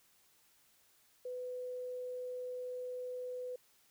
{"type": "tone", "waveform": "sine", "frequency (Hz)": 500, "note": "B4", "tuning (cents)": 21, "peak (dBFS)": -39, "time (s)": [1.25, 3.56], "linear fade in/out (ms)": 5, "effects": ["white hiss -69 dBFS RMS until 3.9 s"]}